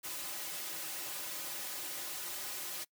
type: noise with comb filter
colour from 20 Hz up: white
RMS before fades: -41 dBFS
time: 0.03-2.85 s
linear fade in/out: 20 ms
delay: 4.4 ms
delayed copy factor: -1
effects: noise-tail reverb RT60 0.1 s tail -24 dB re dry + high-pass 200 Hz 12 dB/octave